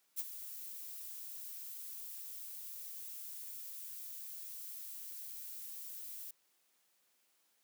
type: noise with ADSR envelope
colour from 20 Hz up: violet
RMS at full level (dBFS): -36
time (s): 0.16-6.31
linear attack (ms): 33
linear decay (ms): 32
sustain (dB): -11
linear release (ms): 4
effects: white hiss -75 dBFS RMS until 7.63 s + high-pass 200 Hz 12 dB/octave